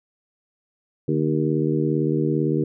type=harmonic tone with a mistuned harmonic; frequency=77.78 Hz; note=D#2; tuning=in tune; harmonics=2 / 3 / 4 / 5 / 6; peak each=-23 / -27 / -24 / -25 / -29 dBFS; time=1.08-2.64 s; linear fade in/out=5 ms; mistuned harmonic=2; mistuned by=-78 cents; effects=none